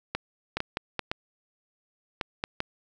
clicks, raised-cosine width 0.3 ms, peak -12 dBFS, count 9, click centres 0.15 / 0.57 / 0.604 / 0.771 / 0.993 / 1.115 / 2.212 / 2.439 / 2.604 s, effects none

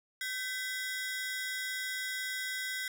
sawtooth ring-modulated tone, 1772 Hz, A6, 12 cents sharp, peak -28 dBFS, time 0.21-2.88 s, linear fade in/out 2 ms, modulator 231 Hz, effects none

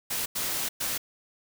white noise bursts at uneven times, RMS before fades -30 dBFS, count 3, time 0.1-0.26 / 0.35-0.69 / 0.8-0.98 s, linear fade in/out 10 ms, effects none

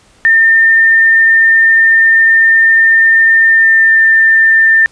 sine tone with pitch glide, 1807 to 1793.5 Hz, A6 to A6, +46 to +33 cents, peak -4 dBFS, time 0.25-4.86 s, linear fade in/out 0 ms, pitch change -13 cents, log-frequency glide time 3.43-4.04 s, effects pink hiss -47 dBFS RMS until 4.91 s + resampled to 22050 Hz

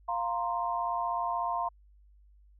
sine chord, F suspended fourth, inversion none, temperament just, 698.5 / 931.3 / 1047.7 Hz, F5 / Bb5 / C6, 0 / -2 / +2 cents, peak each -33 dBFS, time 0.08-1.69 s, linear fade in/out 10 ms, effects added 50 Hz sine -56 dBFS peak until 2.59 s

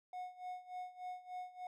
triangle tone with tremolo, 729 Hz, F#5, 26 cents flat, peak -39 dBFS, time 0.13-1.67 s, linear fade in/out 2 ms, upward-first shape sine, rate 3.4 Hz, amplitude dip 85%, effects none

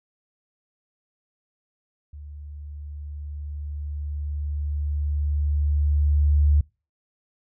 sine tone with level ramp, 73.42 Hz, D2, in tune, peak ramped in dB -37 to -14 dBFS, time 2.13-6.61 s, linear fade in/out 5 ms, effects noise-tail reverb RT60 0.3 s tail -25 dB re dry

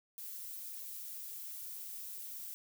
violet noise with amplitude modulation, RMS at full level -43 dBFS, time 0.18-2.54 s, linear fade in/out 0 ms, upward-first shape sine, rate 193 Hz, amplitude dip 50%, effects none

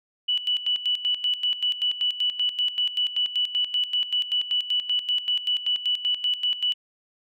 sine tone with tremolo, 2960 Hz, F#7, in tune, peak -20 dBFS, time 0.28-6.74 s, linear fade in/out 10 ms, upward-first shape square, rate 5.2 Hz, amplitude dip 75%, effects none

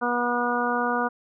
harmonic tone, 242.3 Hz, B3, 33 cents flat, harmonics 1 / 2 / 3 / 4 / 5 / 6, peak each -29 / -29 / -29 / -29 / -29 / -29 dBFS, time 0.01-1.09 s, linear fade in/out 20 ms, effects none

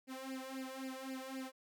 sawtooth tone with flanger, 263.4 Hz, C4, 12 cents sharp, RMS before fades -45 dBFS, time 0.07-1.52 s, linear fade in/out 50 ms, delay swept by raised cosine 0.4 to 1.8 ms, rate 3.8 Hz, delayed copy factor +1, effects none

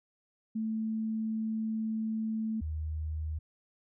sine tone pair in turn, 220.4 / 77.92 Hz, A3 / D#2, +3 / +3 cents, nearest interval octave + tritone, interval 1800 cents, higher first, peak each -30 / -32 dBFS, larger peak first, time 0.55-2.61 / 2.61-3.39 s, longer first, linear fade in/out 10 ms, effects none

